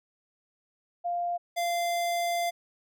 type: tone pair in turn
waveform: sine / square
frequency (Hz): 698.5 / 691.3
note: F5 / F5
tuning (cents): 0 / -18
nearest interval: unison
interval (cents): 18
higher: first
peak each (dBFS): -27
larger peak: neither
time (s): 1.04-1.38 / 1.56-2.51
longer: second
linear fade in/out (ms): 20
effects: none